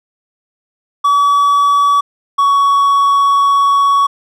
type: tone pair in turn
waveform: triangle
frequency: 1141 / 1120.8 Hz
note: C#6 / C#6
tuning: +50 / +19 cents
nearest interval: unison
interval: 31 cents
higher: first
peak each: -6 dBFS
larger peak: neither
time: 1.04-2.01 / 2.38-4.07 s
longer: second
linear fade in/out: 10 ms
effects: none